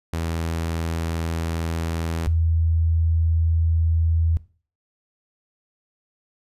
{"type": "tone pair in turn", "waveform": ["sawtooth", "sine"], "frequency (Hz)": [82.41, 81.89], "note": ["E2", "E2"], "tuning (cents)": [0, -11], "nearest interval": "unison", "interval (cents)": 11, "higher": "first", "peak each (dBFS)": [-20, -17], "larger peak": "second", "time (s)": [[0.13, 2.27], [2.27, 4.37]], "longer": "first", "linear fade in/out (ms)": 0, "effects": ["noise-tail reverb RT60 0.4 s tail -18 dB re dry", "resampled to 32000 Hz"]}